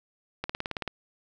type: click train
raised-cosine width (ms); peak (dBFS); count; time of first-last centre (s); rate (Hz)
0.3; -15; 9; 0.44-0.877; 18.3
effects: none